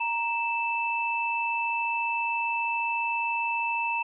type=tone pair together; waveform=sine; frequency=933.7 / 2641 Hz; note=A#5 / E7; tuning=+3 / +3 cents; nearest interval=octave + tritone; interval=1800 cents; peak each=-28 dBFS; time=0-4.03 s; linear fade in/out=10 ms; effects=none